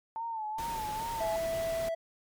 sine tone with vibrato, 888 Hz, A5, 16 cents sharp, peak -33 dBFS, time 0.16-1.36 s, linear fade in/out 0 ms, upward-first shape sine, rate 2.4 Hz, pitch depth 75 cents each way
pink noise, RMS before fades -42 dBFS, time 0.58-1.89 s, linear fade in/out 5 ms
triangle tone, 659.3 Hz, E5, in tune, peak -28 dBFS, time 1.2-1.95 s, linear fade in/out 10 ms
effects MP3 96 kbps

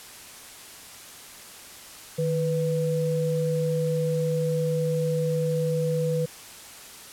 sine tone pair together, 155.56 / 493.9 Hz, D#3 / B4, 0 / 0 cents, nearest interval octave + minor sixth, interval 2000 cents, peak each -25 dBFS, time 2.18-6.26 s, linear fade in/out 10 ms, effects white hiss -44 dBFS RMS until 7.12 s + low-pass 12000 Hz 12 dB/octave

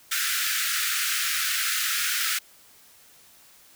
pink high-pass noise, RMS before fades -26 dBFS, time 0.11-2.39 s, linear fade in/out 10 ms, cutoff 1300 Hz, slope 96 dB/octave, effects white hiss -54 dBFS RMS until 3.75 s

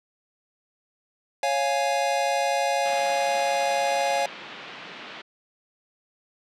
square chord, Db major, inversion none, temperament equal, 554.4 / 698.5 / 830.6 Hz, Db5 / F5 / Ab5, 0 / 0 / 0 cents, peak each -27 dBFS, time 1.43-4.26 s, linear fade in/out 2 ms
white band-pass noise, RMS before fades -41 dBFS, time 2.85-5.22 s, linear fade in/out 10 ms, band 160 to 3400 Hz, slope 24 dB/octave
effects low-pass 8000 Hz 12 dB/octave

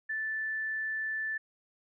sine tone, 1757 Hz, A6, 3 cents flat, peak -31 dBFS, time 0.09-1.38 s, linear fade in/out 10 ms, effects none

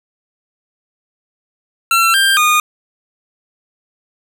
25% pulse tone with pitch steps, 1351 / 1586 / 1225 Hz, E6 / G6 / D#6, +42 / +20 / -27 cents, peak -6 dBFS, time 1.91-2.6 s, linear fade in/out 2 ms, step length 230 ms, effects none

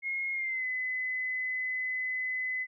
sine tone with pitch glide, 2153 to 2020 Hz, C7 to B6, +49 to +39 cents, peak -30 dBFS, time 0.02-2.67 s, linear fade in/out 50 ms, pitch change -110 cents, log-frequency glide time 0.33-0.66 s, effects none

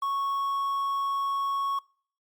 triangle tone with quantisation, 1106 Hz, C#6, 4 cents flat, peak -24 dBFS, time 0.02-1.79 s, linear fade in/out 5 ms, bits 9, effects noise-tail reverb RT60 0.5 s tail -24 dB re dry + Opus 48 kbps

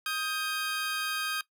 20% pulse tone pair together, 1252.1 / 1588 Hz, D#6 / G6, +11 / +22 cents, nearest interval major third, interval 411 cents, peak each -28 dBFS, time 0.06-1.41 s, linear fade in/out 2 ms, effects noise-tail reverb RT60 0.1 s tail -18 dB re dry

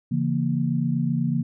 sine chord, A# diminished, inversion first, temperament just, 139.85 / 167.82 / 233.1 Hz, C#3 / E3 / A#3, +16 / +31 / 0 cents, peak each -25 dBFS, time 0.11-1.43 s, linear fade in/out 10 ms, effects none

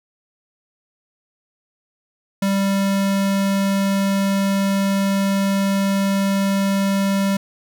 square tone, 196.4 Hz, G3, 4 cents sharp, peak -17 dBFS, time 2.42-7.37 s, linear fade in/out 5 ms, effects none

